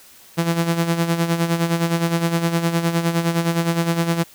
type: tone with tremolo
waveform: sawtooth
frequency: 167.9 Hz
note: E3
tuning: 32 cents sharp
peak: -11 dBFS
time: 0.37-4.24 s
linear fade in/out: 20 ms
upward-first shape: sine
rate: 9.7 Hz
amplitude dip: 65%
effects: white hiss -47 dBFS RMS until 4.34 s